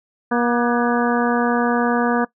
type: harmonic tone with a mistuned harmonic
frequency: 239.3 Hz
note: A#3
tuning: 46 cents sharp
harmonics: 1 / 2 / 3 / 4 / 5 / 6 / 7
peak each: -19 / -22 / -24 / -25 / -26 / -27 / -27 dBFS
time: 0.31-2.25 s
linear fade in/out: 10 ms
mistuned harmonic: 6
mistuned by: +68 cents
effects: noise-tail reverb RT60 0.1 s tail -20 dB re dry